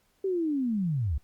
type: linear sweep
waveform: sine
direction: down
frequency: 394 to 60.8 Hz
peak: -25 dBFS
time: 0.24-1.18 s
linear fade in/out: 5 ms
effects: pink hiss -69 dBFS RMS until 1.23 s + Opus 48 kbps